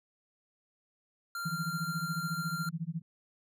square tone, 1386 Hz, F6, 14 cents flat, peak -36 dBFS, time 1.35-2.69 s, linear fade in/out 2 ms
sine tone with tremolo, 164.81 Hz, E3, in tune, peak -30 dBFS, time 1.45-3.02 s, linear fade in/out 10 ms, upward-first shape sine, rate 14 Hz, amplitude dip 100%
effects none

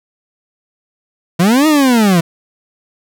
40% pulse linear two-way sweep, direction up then down, 160.9 to 317.9 to 160.9 Hz, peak -7 dBFS, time 1.39-2.21 s, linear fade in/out 10 ms, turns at 1.67 s, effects none

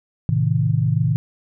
sine chord, A diminished, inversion none, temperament just, 110 / 132 / 158.4 Hz, A2 / C3 / Eb3, 0 / +16 / +31 cents, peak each -20 dBFS, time 0.29-1.16 s, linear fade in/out 0 ms, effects none

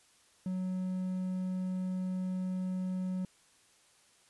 triangle tone, 185 Hz, F#3, in tune, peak -30 dBFS, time 0.46-3.25 s, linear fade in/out 2 ms, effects white hiss -65 dBFS RMS until 4.29 s + resampled to 24000 Hz

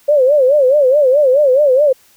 sine tone with vibrato, 551 Hz, C#5, 11 cents flat, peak -7 dBFS, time 0.08-1.93 s, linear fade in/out 10 ms, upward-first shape sine, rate 4.7 Hz, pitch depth 160 cents each way, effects white hiss -50 dBFS RMS until 2.16 s

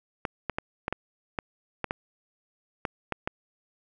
clicks, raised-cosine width 0.5 ms, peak -13 dBFS, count 11, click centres 0.252 / 0.497 / 0.585 / 0.881 / 0.926 / 1.388 / 1.843 / 1.909 / 2.852 / 3.123 / 3.275 s, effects none

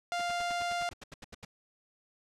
sawtooth tone, 698.5 Hz, F5, in tune, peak -27 dBFS, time 0.12-0.89 s, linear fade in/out 0 ms
pink noise bursts, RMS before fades -45 dBFS, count 13, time 0.19-1.45 s, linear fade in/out 5 ms, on 24 ms, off 79 ms
effects low-pass 7000 Hz 12 dB/octave

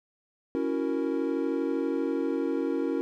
triangle chord, F# dominant seventh, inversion second, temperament equal, 277.2 / 329.6 / 370 / 466.2 Hz, C#4 / E4 / F#4 / A#4, 0 / 0 / 0 / 0 cents, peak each -28 / -29 / -32 / -30 dBFS, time 0.55-3.01 s, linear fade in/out 0 ms, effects none

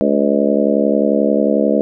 harmonic tone with a mistuned harmonic, 71.2 Hz, C#2, 47 cents sharp, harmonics 3 / 4 / 5 / 6 / 7 / 8 / 9, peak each -17 / -18 / -22 / -22 / -18 / -21 / -20 dBFS, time 0.01-1.81 s, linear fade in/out 0 ms, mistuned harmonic 9, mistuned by -29 cents, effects none

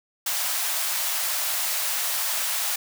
white high-pass noise, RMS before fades -26 dBFS, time 0.26-2.76 s, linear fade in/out 5 ms, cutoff 590 Hz, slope 48 dB/octave, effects none

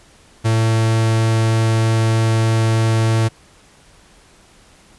45% pulse tone, 112.1 Hz, A2, 33 cents sharp, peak -13 dBFS, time 0.44-3.29 s, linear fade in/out 20 ms, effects pink hiss -49 dBFS RMS until 4.98 s + resampled to 24000 Hz

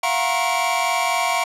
45% pulse tone cluster, 683 / 727 / 945 / 1082 / 2314 Hz, F5 / F#5 / A#5 / C#6 / D7, -39 / -31 / +23 / -42 / -26 cents, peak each -25 dBFS, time 0.03-1.44 s, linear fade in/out 5 ms, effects low-pass 11000 Hz 12 dB/octave

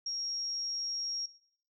sine tone, 5588 Hz, F8, in tune, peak -33 dBFS, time 0.06-1.26 s, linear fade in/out 5 ms, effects noise-tail reverb RT60 0.6 s tail -18 dB re dry

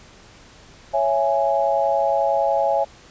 sine chord, C# minor, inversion none, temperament just, 554.4 / 665.2 / 831.5 Hz, C#5 / E5 / G#5, 0 / +16 / +2 cents, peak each -21 dBFS, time 0.93-2.85 s, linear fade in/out 20 ms, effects pink hiss -47 dBFS RMS until 3.1 s + resampled to 16000 Hz

